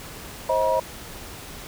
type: tone cluster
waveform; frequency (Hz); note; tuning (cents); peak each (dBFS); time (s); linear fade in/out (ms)
sine; 530 / 633 / 959; C5 / D#5 / A#5; +22 / +30 / +49; -23; 0.49-0.8; 5
effects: pink hiss -39 dBFS RMS until 1.67 s